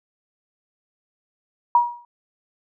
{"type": "tone with exponential decay", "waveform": "sine", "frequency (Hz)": 957, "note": "A#5", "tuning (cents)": 45, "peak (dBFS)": -9, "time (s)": [1.75, 2.05], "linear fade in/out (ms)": 2, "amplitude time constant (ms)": 64, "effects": []}